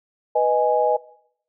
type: chord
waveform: sine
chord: G# minor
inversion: first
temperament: equal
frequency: 493.9 / 622.3 / 830.6 Hz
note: B4 / D#5 / G#5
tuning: 0 / 0 / 0 cents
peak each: -20 dBFS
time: 0.35-0.97 s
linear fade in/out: 10 ms
effects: noise-tail reverb RT60 0.7 s tail -21 dB re dry